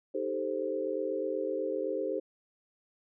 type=chord; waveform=sine; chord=A half-diminished seventh; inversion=second; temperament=equal; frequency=311.1 / 392 / 440 / 523.3 Hz; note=Eb4 / G4 / A4 / C5; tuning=0 / 0 / 0 / 0 cents; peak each=-38 / -35 / -36 / -34 dBFS; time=0.14-2.2 s; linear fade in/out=10 ms; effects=none